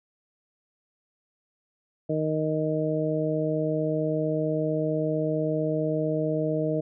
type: harmonic tone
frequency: 155.56 Hz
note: D#3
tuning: in tune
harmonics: 1 / 2 / 3 / 4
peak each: -29 / -29 / -29 / -29 dBFS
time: 2.09-6.81 s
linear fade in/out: 10 ms
effects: none